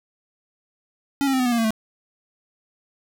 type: tone with pitch steps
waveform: square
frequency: 279.3 / 269.8 / 260.6 / 251.7 / 243.1 / 234.9 / 226.9 / 219.1 Hz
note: C#4 / C#4 / C4 / B3 / B3 / A#3 / A#3 / A3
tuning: +13 / -47 / -7 / +33 / -27 / +13 / -47 / -7 cents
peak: -19 dBFS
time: 1.21-1.706 s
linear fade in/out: 0 ms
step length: 62 ms
effects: none